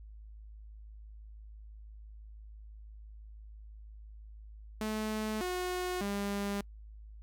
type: tone with pitch steps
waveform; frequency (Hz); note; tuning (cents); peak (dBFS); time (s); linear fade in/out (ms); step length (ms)
sawtooth; 216.2 / 363 / 201.2; A3 / F#4 / G3; -30 / -33 / +45; -29; 4.81-6.61; 2; 600
effects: noise-tail reverb RT60 0.1 s tail -26 dB re dry + added 53 Hz sine -47 dBFS peak until 7.22 s